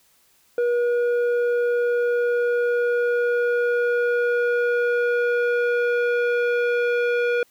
square tone with low-pass filter sweep, 481 Hz, B4, 46 cents flat, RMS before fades -21 dBFS, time 0.58-7.43 s, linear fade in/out 2 ms, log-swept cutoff 980 to 2100 Hz, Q 1.7, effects white hiss -60 dBFS RMS until 7.5 s

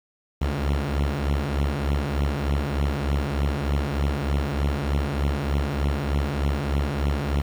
sawtooth beating tone pair, 69.3 / 72.6 Hz, C#2 / D2, 0 / -19 cents, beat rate 3.3 Hz, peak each -21 dBFS, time 0.41-7.42 s, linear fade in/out 10 ms, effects low-pass 4000 Hz 12 dB/octave + 7-bit

